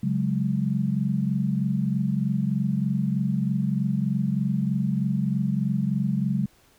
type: chord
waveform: sine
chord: C# suspended fourth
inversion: none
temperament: equal with one note detuned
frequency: 138.59 / 184.46 / 207.7 Hz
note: C#3 / F#3 / G#3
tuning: 0 / -5 / 0 cents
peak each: -26 dBFS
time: 0.03-6.46 s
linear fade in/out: 5 ms
effects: pink hiss -59 dBFS RMS until 6.78 s